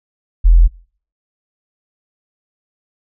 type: tone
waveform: sine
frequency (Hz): 42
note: E1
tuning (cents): +33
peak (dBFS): -4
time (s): 0.44-0.68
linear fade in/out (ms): 20
effects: noise-tail reverb RT60 0.5 s tail -24 dB re dry